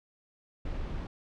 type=noise; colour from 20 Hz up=brown; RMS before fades=-35 dBFS; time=0.65-1.07 s; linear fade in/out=5 ms; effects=low-pass 4000 Hz 12 dB/octave